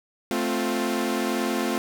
sawtooth chord, F major, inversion first, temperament equal with one note detuned, 220 / 261.6 / 351 Hz, A3 / C4 / F4, 0 / 0 / +9 cents, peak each -24 dBFS, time 0.31-1.78 s, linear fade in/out 0 ms, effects none

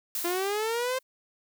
blue noise with exponential decay, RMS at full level -30 dBFS, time 0.15-1.03 s, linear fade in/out 2 ms, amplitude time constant 190 ms
sawtooth linear sweep, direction up, 340 to 526 Hz, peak -23 dBFS, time 0.24-0.99 s, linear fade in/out 10 ms
effects none

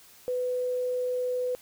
sine tone, 499.5 Hz, B4, 20 cents sharp, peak -26 dBFS, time 0.28-1.55 s, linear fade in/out 0 ms, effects white hiss -54 dBFS RMS until 1.61 s

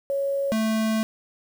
sine / square tone pair in turn, 554.4 / 220 Hz, C#5 / A3, 0 / 0 cents, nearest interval octave + major third, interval 1600 cents, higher first, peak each -22 dBFS, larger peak neither, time 0.1-0.52 / 0.52-1.03 s, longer second, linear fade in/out 0 ms, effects 8-bit

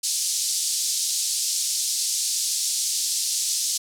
pink band-pass noise, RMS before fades -25 dBFS, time 0.03-3.78 s, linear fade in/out 10 ms, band 4600 to 9900 Hz, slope 24 dB/octave, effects none

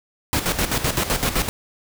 pink noise with tremolo, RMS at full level -20 dBFS, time 0.33-1.49 s, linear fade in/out 0 ms, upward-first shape square, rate 7.8 Hz, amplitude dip 65%, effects none

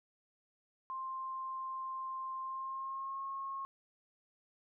sine tone with pitch glide, 1052 to 1085.3 Hz, C6 to C#6, +9 to -37 cents, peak -38 dBFS, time 0.9-3.65 s, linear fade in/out 0 ms, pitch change +54 cents, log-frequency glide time 2.41-3.23 s, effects none

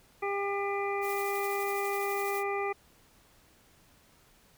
harmonic tone, 400 Hz, G4, 35 cents sharp, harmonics 1 / 2 / 3 / 5 / 6, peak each -32 / -35 / -37 / -39 / -40 dBFS, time 0.22-2.73 s, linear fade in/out 10 ms
blue noise with tremolo, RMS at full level -41 dBFS, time 1.01-2.44 s, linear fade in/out 50 ms, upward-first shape triangle, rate 12 Hz, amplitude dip 40%
effects pink hiss -62 dBFS RMS until 4.57 s

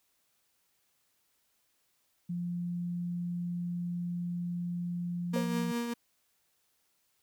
sine tone, 174.61 Hz, F3, in tune, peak -32 dBFS, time 2.29-5.72 s, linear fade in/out 10 ms
35% pulse tone with tremolo, 236.3 Hz, A#3, 24 cents sharp, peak -28 dBFS, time 5.33-5.94 s, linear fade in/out 10 ms, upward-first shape triangle, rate 5.1 Hz, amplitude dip 45%
sine tone with exponential decay, 523.3 Hz, C5, in tune, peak -29 dBFS, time 5.36-5.53 s, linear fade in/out 1 ms, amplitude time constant 36 ms
effects white hiss -74 dBFS RMS until 7.22 s

